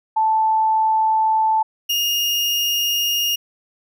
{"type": "tone pair in turn", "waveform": ["sine", "35% pulse"], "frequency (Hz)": [878, 2841], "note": ["A5", "F7"], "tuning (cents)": [-4, 29], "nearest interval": "octave + minor sixth", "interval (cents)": 2033, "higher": "second", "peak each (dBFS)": [-14, -16], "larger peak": "first", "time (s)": [[0.16, 1.63], [1.89, 3.36]], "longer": "neither", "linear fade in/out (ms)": 10, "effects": []}